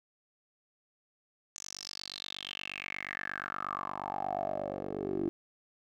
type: tone with band-pass filter sweep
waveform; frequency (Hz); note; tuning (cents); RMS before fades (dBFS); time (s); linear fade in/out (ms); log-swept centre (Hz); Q
10% pulse; 48.44; G1; -20; -38; 1.56-5.29; 0; 6600 to 340; 7.2
effects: none